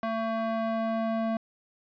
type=tone with band-pass filter sweep; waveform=square; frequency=224.5 Hz; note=A3; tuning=35 cents sharp; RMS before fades=-29 dBFS; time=0.03-1.37 s; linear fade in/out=2 ms; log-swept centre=890 to 530 Hz; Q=1.2; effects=resampled to 11025 Hz